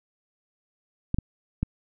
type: clicks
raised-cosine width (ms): 5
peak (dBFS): -12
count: 3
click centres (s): 1.144 / 1.186 / 1.63
effects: none